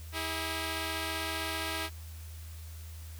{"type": "tone pair together", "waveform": "5% pulse", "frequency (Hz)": [323.1, 407.7], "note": ["E4", "G#4"], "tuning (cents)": [-35, -32], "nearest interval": "major third", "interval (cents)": 403, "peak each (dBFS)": [-23, -27], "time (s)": [0.12, 1.9], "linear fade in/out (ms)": 50, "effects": ["added 80 Hz sine -42 dBFS peak until 3.19 s", "white hiss -54 dBFS RMS until 3.19 s"]}